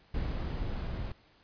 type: noise with level ramp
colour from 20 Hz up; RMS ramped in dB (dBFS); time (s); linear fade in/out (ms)
brown; -33 to -36; 0.14-1.12; 5
effects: pink hiss -63 dBFS RMS until 1.43 s + resampled to 11025 Hz